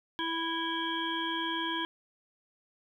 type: harmonic tone with a mistuned harmonic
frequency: 329.1 Hz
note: E4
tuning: 3 cents flat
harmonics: 1 / 3 / 5 / 7 / 9 / 10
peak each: -36 / -35 / -37 / -46 / -41 / -37 dBFS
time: 0.19-1.85 s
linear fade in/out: 0 ms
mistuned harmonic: 9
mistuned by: +72 cents
effects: 11-bit